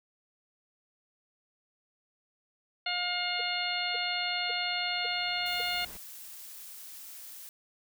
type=harmonic tone; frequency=712 Hz; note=F5; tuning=33 cents sharp; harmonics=1 / 2 / 3 / 4 / 5 / 6; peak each=-37 / -38 / -35 / -35 / -39 / -36 dBFS; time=2.86-5.85 s; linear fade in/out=5 ms
type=tone bursts; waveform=sine; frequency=475.2 Hz; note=A#4; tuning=33 cents sharp; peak=-38 dBFS; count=5; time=3.39-5.615 s; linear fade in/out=5 ms; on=21 ms; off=530 ms
type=noise with exponential growth; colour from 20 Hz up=pink; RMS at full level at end=-48 dBFS; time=3.94-5.97 s; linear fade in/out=1 ms; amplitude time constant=440 ms
type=noise; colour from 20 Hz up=blue; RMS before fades=-46 dBFS; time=5.46-7.49 s; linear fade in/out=0 ms
effects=none